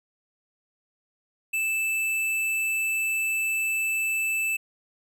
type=tone with tanh clipping; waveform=sine; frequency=2637 Hz; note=E7; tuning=in tune; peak=-25 dBFS; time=1.53-4.57 s; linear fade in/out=10 ms; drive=17 dB; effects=none